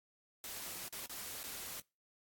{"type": "noise with dropouts", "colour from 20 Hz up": "white", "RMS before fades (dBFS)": -45, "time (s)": [0.44, 1.8], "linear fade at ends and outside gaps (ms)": 1, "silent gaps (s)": [[0.882, 0.925], [1.06, 1.096], [1.432, 1.439]], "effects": ["noise-tail reverb RT60 0.3 s tail -26 dB re dry", "AAC 64 kbps"]}